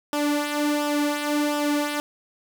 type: tone with flanger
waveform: sawtooth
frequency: 294 Hz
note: D4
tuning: 2 cents sharp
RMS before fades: -24 dBFS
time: 0.13-2 s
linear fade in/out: 0 ms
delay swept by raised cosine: 0.46 to 3.26 ms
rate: 1.4 Hz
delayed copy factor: -0.6
effects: none